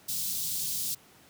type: band-stop noise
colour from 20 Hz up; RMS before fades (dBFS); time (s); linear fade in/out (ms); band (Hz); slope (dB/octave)
white; -32; 0.08-0.95; 10; 200 to 3700; 24
effects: pink hiss -57 dBFS RMS until 1.29 s + high-pass 100 Hz 12 dB/octave